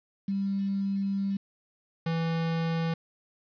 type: tone pair in turn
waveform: sine / square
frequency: 196.9 / 164.67 Hz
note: G3 / E3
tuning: +8 / -2 cents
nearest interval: minor third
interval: 310 cents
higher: first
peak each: -26 / -27 dBFS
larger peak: first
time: 0.28-1.37 / 2.06-2.94 s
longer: first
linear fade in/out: 5 ms
effects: resampled to 11025 Hz + 9-bit